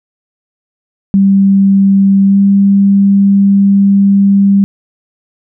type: tone with pitch glide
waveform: sine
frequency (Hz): 195.9 to 198.18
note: G3 to G3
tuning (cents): -1 to +19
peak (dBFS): -4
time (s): 1.14-4.64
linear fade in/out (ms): 0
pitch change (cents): +20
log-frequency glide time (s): 2.26-2.38
effects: none